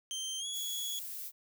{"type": "tone with pitch glide", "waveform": "25% pulse", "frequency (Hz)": [3136, 3361], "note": ["G7", "G#7"], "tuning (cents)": [0, 20], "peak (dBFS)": -32, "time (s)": [0.11, 0.99], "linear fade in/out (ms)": 0, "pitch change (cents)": 120, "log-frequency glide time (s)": [0.39, 0.46]}
{"type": "noise", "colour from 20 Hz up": "violet", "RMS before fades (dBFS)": -42, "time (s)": [0.52, 1.32], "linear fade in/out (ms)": 50}
{"effects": []}